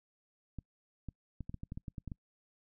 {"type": "clicks", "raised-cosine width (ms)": 5, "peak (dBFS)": -29, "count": 12, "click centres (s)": [0.587, 1.087, 1.407, 1.495, 1.543, 1.634, 1.721, 1.775, 1.882, 1.982, 2.077, 2.118], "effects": ["noise-tail reverb RT60 0.1 s tail -26 dB re dry"]}